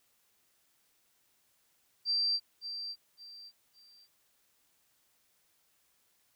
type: tone with echo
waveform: sine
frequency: 4699 Hz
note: D8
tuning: in tune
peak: -27 dBFS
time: 2.05-2.4 s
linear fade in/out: 50 ms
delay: 560 ms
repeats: 3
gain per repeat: -10 dB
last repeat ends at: 4.08 s
effects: white hiss -72 dBFS RMS until 6.35 s